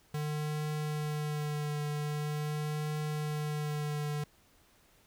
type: tone with vibrato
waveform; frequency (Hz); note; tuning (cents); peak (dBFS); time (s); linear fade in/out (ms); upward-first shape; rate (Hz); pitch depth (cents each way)
square; 150; D3; +37; -33; 0.14-4.24; 5; triangle; 0.44; 21
effects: pink hiss -65 dBFS RMS until 5.06 s